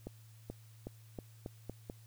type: accelerating click train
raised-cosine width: 2 ms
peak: -28 dBFS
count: 7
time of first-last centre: 0.07-1.899 s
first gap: 430 ms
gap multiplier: 0.86
effects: added 111 Hz sine -55 dBFS peak until 2.06 s + white hiss -66 dBFS RMS until 2.06 s